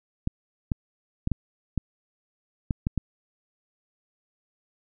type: clicks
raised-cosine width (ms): 5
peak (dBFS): -12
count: 8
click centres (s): 0.274 / 0.718 / 1.274 / 1.317 / 1.777 / 2.708 / 2.869 / 2.977
effects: none